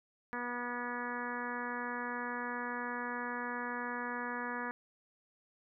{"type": "harmonic tone with a mistuned harmonic", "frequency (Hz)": 243, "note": "B3", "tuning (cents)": -28, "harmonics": [1, 2, 3, 4, 5, 6, 7, 8, 9], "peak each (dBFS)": [-43, -45, -49, -42, -45, -46, -42, -49, -55], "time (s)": [0.33, 4.71], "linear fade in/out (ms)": 0, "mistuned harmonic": 9, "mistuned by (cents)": 32, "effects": []}